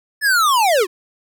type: linear sweep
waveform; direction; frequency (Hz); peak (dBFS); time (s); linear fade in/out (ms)
square; down; 1760 to 330.9; -13; 0.21-0.87; 50
effects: none